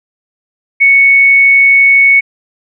sine tone, 2217 Hz, C#7, in tune, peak -3 dBFS, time 0.8-2.21 s, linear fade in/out 20 ms, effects none

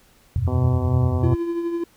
sine chord, E suspended second, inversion none, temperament equal, 82.41 / 92.5 / 123.47 Hz, E2 / F#2 / B2, 0 / 0 / 0 cents, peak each -24 / -22 / -23 dBFS, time 0.36-1.35 s, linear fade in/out 0 ms
harmonic tone, 126.5 Hz, B2, 42 cents sharp, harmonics 1 / 2 / 3 / 4 / 5 / 6 / 7 / 8 / 9, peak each -22 / -28 / -32 / -34 / -36 / -38 / -39 / -40 / -41 dBFS, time 0.47-1.34 s, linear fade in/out 2 ms
triangle tone with tremolo, 340 Hz, F4, 46 cents flat, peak -18 dBFS, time 1.23-1.84 s, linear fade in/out 5 ms, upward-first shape triangle, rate 12 Hz, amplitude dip 50%
effects pink hiss -56 dBFS RMS until 1.96 s

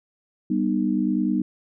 sine chord, G augmented, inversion none, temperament just, 196 / 245 / 306.2 Hz, G3 / B3 / D#4, 0 / -14 / -28 cents, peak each -24 dBFS, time 0.5-1.42 s, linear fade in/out 5 ms, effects none

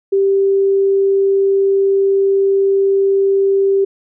sine tone, 392 Hz, G4, in tune, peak -10 dBFS, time 0.12-3.85 s, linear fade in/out 10 ms, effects none

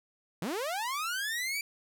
sawtooth linear sweep, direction up, 146.83 to 2349 Hz, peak -28 dBFS, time 0.42-1.61 s, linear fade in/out 2 ms, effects none

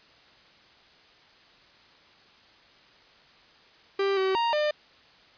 45% pulse tone with pitch steps, 393.5 / 381.2 / 933 / 601 Hz, G4 / G4 / A#5 / D5, +7 / -48 / +1 / +40 cents, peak -23 dBFS, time 3.99-4.71 s, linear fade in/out 5 ms, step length 180 ms, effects white hiss -56 dBFS RMS until 5.37 s + resampled to 11025 Hz

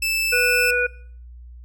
sawtooth tone, 2637 Hz, E7, in tune, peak -17 dBFS, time 0.02-0.71 s, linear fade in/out 5 ms
harmonic tone, 489.8 Hz, B4, 14 cents flat, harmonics 1 / 3 / 5, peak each -23 / -20 / -22 dBFS, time 0.32-0.87 s, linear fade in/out 10 ms
effects noise-tail reverb RT60 0.5 s tail -21 dB re dry + added 60 Hz sine -38 dBFS peak until 1.64 s

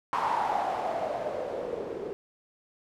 blue noise with low-pass filter sweep, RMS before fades -31 dBFS, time 0.13-2.13 s, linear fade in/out 0 ms, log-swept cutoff 1000 to 400 Hz, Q 5.7, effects none

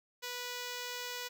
5% pulse tone, 490.9 Hz, B4, 10 cents flat, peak -27 dBFS, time 0.22-1.29 s, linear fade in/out 20 ms, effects none

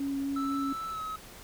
sine tone with vibrato, 276.8 Hz, C#4, 2 cents flat, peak -29 dBFS, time 0-0.73 s, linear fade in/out 5 ms, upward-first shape sine, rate 4 Hz, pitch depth 9 cents each way
triangle tone with pitch glide, 1318.5 to 1279.5 Hz, E6 to D#6, 0 to +48 cents, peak -32 dBFS, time 0.36-1.16 s, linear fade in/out 5 ms, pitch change -52 cents, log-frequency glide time 0.91-1 s
effects pink hiss -49 dBFS RMS until 1.43 s

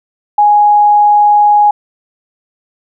sine tone, 830.6 Hz, G#5, in tune, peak -4 dBFS, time 0.38-1.71 s, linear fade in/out 5 ms, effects none

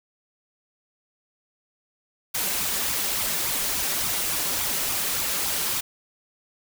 white noise with flanger, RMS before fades -26 dBFS, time 2.34-5.81 s, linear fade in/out 10 ms, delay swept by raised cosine 0.82 to 5.22 ms, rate 3.5 Hz, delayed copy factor +0.55, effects none

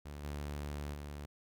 sawtooth tone with level steps, 72.9 Hz, D2, 12 cents flat, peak -40 / -35 / -39 dBFS, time 0.05-1.26 s, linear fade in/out 10 ms, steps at 0.23 / 0.93 s, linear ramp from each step 20 ms, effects none

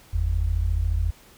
sine tone pair together, 48.21 / 82.41 Hz, G1 / E2, -28 / 0 cents, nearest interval major sixth, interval 928 cents, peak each -23 dBFS, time 0.13-1.11 s, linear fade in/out 10 ms, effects pink hiss -52 dBFS RMS until 1.37 s

